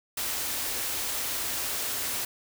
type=band-stop noise; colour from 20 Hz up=white; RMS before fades=-31 dBFS; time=0.17-2.25 s; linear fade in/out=5 ms; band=140 to 220 Hz; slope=96 dB/octave; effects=none